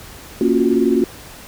sine chord, Gb major seventh, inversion first, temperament equal with one note detuned, 233.1 / 277.2 / 349.2 / 368.5 Hz, Bb3 / Db4 / F4 / Gb4, 0 / 0 / 0 / -7 cents, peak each -18 dBFS, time 0.41-1.04 s, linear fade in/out 2 ms, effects pink hiss -38 dBFS RMS until 1.47 s

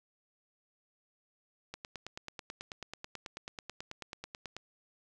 click train, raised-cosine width 0.2 ms, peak -24 dBFS, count 27, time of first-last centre 1.74-4.566 s, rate 9.2 Hz, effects none

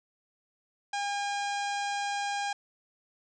harmonic tone with a mistuned harmonic, 809 Hz, G#5, 46 cents flat, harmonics 1 / 2 / 3 / 4 / 5 / 6 / 7 / 8 / 9 / 10, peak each -31 / -37 / -41 / -43 / -45 / -47 / -48 / -49 / -50 / -51 dBFS, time 0.93-2.53 s, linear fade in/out 5 ms, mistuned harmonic 6, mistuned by +39 cents, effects none

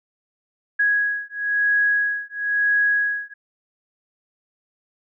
sine beating tone pair, 1661.2 / 1662.2 Hz, G#6 / G#6, 0 / +1 cents, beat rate 1 Hz, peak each -21 dBFS, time 0.79-3.34 s, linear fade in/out 10 ms, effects none

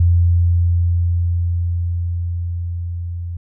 sine tone with level ramp, 86.4 Hz, F2, 18 cents flat, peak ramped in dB -9 to -23 dBFS, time 0-3.37 s, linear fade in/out 5 ms, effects none

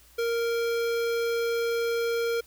square tone with notch filter, 465.4 Hz, A#4, 3 cents flat, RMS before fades -27 dBFS, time 0.18-2.41 s, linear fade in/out 10 ms, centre 8700 Hz, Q 1.3, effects added 60 Hz sine -58 dBFS peak until 2.46 s + white hiss -57 dBFS RMS until 2.46 s

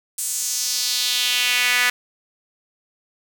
sawtooth tone with high-pass filter sweep, 246.9 Hz, B3, in tune, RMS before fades -21 dBFS, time 0.18-1.9 s, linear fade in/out 5 ms, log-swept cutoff 8500 to 1800 Hz, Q 2.3, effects none

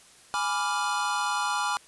square chord, G# diminished seventh, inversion none, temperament equal, 830.6 / 987.8 / 1174.7 / 1396.9 Hz, G#5 / B5 / D6 / F6, 0 / 0 / 0 / 0 cents, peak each -32 dBFS, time 0.34-1.77 s, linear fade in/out 0 ms, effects white hiss -54 dBFS RMS until 1.87 s + resampled to 24000 Hz

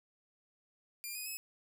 5% pulse tone with pitch steps, 2401 / 2487 / 2576 Hz, D7 / D#7 / E7, +38 / -1 / -41 cents, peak -31 dBFS, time 1.04-1.37 s, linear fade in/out 0 ms, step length 110 ms, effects none

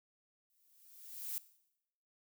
violet noise with exponential growth, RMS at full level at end -38 dBFS, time 0.5-1.38 s, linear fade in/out 0 ms, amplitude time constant 190 ms, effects noise-tail reverb RT60 0.8 s tail -18 dB re dry

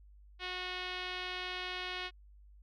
5% pulse tone with low-pass filter, 364.9 Hz, F#4, 24 cents flat, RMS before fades -40 dBFS, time 0.39-2.11 s, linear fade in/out 50 ms, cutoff 3400 Hz, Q 1.5, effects added 50 Hz sine -55 dBFS peak until 2.62 s

